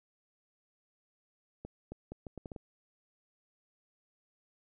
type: accelerating click train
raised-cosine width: 2 ms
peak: -29 dBFS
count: 8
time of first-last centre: 1.65-2.562 s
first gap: 270 ms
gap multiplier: 0.74
effects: none